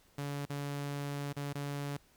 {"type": "tone with dropouts", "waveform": "sawtooth", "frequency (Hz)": 142.7, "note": "D3", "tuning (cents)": -49, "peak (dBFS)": -32, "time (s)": [0.18, 1.97], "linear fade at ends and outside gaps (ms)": 5, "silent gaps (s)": [[0.455, 0.498], [1.328, 1.365], [1.53, 1.551]], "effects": ["pink hiss -66 dBFS RMS until 2.16 s"]}